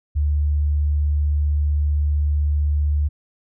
sine tone, 73.7 Hz, D2, 7 cents sharp, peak -16 dBFS, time 0.15-3.09 s, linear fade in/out 20 ms, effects none

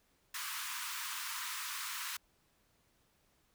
pink high-pass noise, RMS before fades -41 dBFS, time 0.34-2.17 s, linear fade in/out 5 ms, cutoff 950 Hz, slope 96 dB/octave, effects pink hiss -73 dBFS RMS until 3.54 s

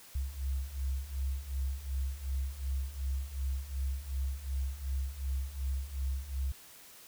sine beating tone pair, 65.41 / 68.11 Hz, C2 / C#2, 0 / -30 cents, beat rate 2.7 Hz, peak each -37 / -34 dBFS, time 0.15-6.52 s, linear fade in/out 5 ms, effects white hiss -54 dBFS RMS until 7.07 s

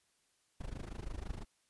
brown noise with amplitude modulation, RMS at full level -39 dBFS, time 0.6-1.45 s, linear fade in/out 10 ms, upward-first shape sine, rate 25.9 Hz, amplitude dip 90%, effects white hiss -75 dBFS RMS until 1.69 s + resampled to 24000 Hz

